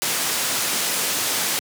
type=low-pass noise; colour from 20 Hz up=white; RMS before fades=-23 dBFS; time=0.02-1.59 s; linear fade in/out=0 ms; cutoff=11000 Hz; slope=12 dB/octave; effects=high-pass 150 Hz 12 dB/octave